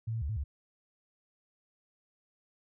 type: tone with pitch steps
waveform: sine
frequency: 112.8 / 113.5 / 71.6 / 109 / 71.2 Hz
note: A2 / A#2 / D2 / A2 / C#2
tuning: +44 / -46 / -43 / -16 / +47 cents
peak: -31 dBFS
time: 0.07-0.44 s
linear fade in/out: 10 ms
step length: 74 ms
effects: none